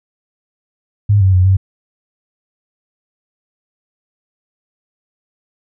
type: tone with pitch steps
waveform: sine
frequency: 102.6 / 95.1 / 91.5 / 95.5 Hz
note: G#2 / F#2 / F#2 / G2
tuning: -21 / +48 / -19 / -45 cents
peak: -7 dBFS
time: 1.09-1.57 s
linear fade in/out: 10 ms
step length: 120 ms
effects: none